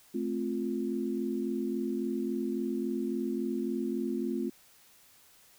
sine chord, F major, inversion first, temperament just, 218.3 / 261.9 / 349.2 Hz, A3 / C4 / F4, -13 / +2 / 0 cents, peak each -34 dBFS, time 0.14-4.5 s, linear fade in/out 10 ms, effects white hiss -60 dBFS RMS until 5.58 s

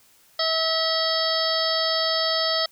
harmonic tone, 647 Hz, E5, 32 cents flat, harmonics 1 / 2 / 3 / 5 / 6 / 7 / 8, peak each -26 / -29 / -31 / -29 / -30 / -27 / -28 dBFS, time 0.39-2.66 s, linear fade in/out 5 ms, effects white hiss -57 dBFS RMS until 2.71 s

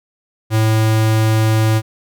square tone, 110 Hz, A2, in tune, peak -12 dBFS, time 0.5-1.82 s, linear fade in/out 50 ms, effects none

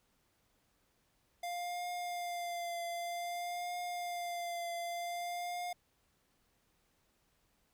square tone with vibrato, 698.5 Hz, F5, in tune, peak -38 dBFS, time 1.43-5.73 s, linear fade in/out 5 ms, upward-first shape triangle, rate 0.53 Hz, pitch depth 30 cents each way, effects pink hiss -75 dBFS RMS until 7.73 s

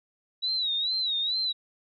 sine tone with vibrato, 3882 Hz, B7, 31 cents flat, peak -25 dBFS, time 0.42-1.53 s, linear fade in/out 20 ms, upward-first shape sine, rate 2.3 Hz, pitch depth 110 cents each way, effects none

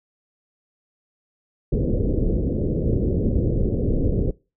pink low-pass noise, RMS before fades -21 dBFS, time 1.72-4.31 s, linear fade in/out 5 ms, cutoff 510 Hz, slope 48 dB/octave, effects noise-tail reverb RT60 0.3 s tail -23 dB re dry

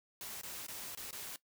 white noise with dropouts, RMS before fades -45 dBFS, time 0.21-1.36 s, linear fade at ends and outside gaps 1 ms, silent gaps 0.413-0.433 / 0.666-0.683 / 0.95-0.973 / 1.109-1.128 s, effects noise-tail reverb RT60 0.1 s tail -18 dB re dry

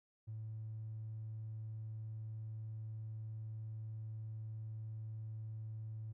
triangle tone, 109.6 Hz, A2, 6 cents flat, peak -39 dBFS, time 0.27-6.13 s, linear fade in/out 20 ms, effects tanh soft clip ceiling -40 dBFS

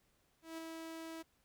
sawtooth tone with ADSR envelope, 325.5 Hz, E4, 22 cents flat, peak -38 dBFS, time 0.42-1.23 s, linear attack 160 ms, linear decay 7 ms, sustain -3 dB, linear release 17 ms, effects pink hiss -75 dBFS RMS until 1.44 s

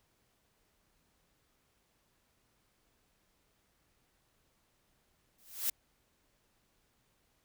blue noise with exponential growth, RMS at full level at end -29 dBFS, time 5.38-5.7 s, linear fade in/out 5 ms, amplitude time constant 68 ms, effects pink hiss -74 dBFS RMS until 7.44 s

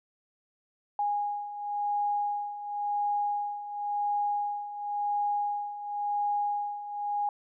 sine beating tone pair, 822 / 822.94 Hz, G#5 / G#5, -18 / -16 cents, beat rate 0.94 Hz, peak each -34 / -29 dBFS, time 0.99-7.29 s, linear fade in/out 2 ms, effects none

